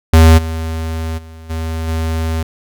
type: tone with level steps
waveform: square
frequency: 80.8 Hz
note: E2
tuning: 34 cents flat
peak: -4 / -19 / -33 / -19 / -16 dBFS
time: 0.13-2.43 s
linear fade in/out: 5 ms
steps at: 0.37 / 1.17 / 1.49 / 1.87 s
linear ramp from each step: 20 ms
effects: none